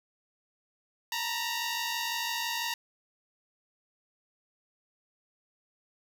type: tone pair together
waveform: 10% pulse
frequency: 911 / 957 Hz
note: A#5 / A#5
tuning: -40 / +45 cents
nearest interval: minor second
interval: 85 cents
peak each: -25 dBFS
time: 1.12-2.74 s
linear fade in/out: 2 ms
effects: none